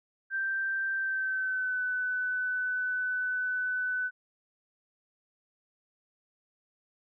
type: tone with pitch glide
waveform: sine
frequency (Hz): 1568 to 1501.5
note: G6 to F#6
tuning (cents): 0 to +25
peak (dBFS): -28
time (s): 0.3-4.11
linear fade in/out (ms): 50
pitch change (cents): -75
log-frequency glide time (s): 0.95-1.81
effects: none